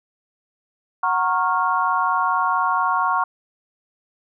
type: chord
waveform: sine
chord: Gb major seventh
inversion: none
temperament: equal with one note detuned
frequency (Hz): 740 / 932.3 / 1096.6 / 1396.9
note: Gb5 / Bb5 / Db6 / F6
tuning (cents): 0 / 0 / -19 / 0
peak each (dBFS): -25 / -23 / -20 / -25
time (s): 1.03-3.24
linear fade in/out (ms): 5
effects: none